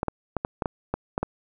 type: clicks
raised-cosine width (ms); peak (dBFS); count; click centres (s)
1; -11; 9; 0.031 / 0.083 / 0.367 / 0.449 / 0.622 / 0.658 / 0.94 / 1.179 / 1.23
effects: none